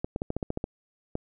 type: clicks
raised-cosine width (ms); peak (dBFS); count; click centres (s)
2; -16; 10; 0.045 / 0.161 / 0.219 / 0.304 / 0.366 / 0.428 / 0.504 / 0.574 / 0.641 / 1.154
effects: none